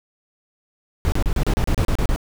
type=noise bursts; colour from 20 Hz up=brown; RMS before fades=-18 dBFS; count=11; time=1.05-2.161 s; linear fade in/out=0 ms; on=71 ms; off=33 ms; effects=none